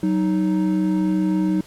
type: tone pair together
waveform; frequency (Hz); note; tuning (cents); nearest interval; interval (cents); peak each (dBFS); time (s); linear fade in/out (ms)
triangle; 187.18 / 311.1; F#3 / D#4; +20 / 0; major sixth; 880; -18; 0.03-1.61; 2
effects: pink hiss -47 dBFS RMS until 1.66 s + low-pass 12000 Hz 12 dB/octave